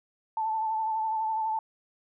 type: tone with vibrato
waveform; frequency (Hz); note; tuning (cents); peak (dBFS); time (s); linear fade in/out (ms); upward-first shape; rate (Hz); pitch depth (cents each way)
sine; 880; A5; 0; -26; 0.37-1.59; 2; triangle; 12; 38
effects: none